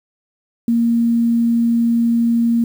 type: tone with quantisation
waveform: sine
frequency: 233.1 Hz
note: A#3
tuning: in tune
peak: -12 dBFS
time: 0.68-2.64 s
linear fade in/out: 2 ms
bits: 7
effects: none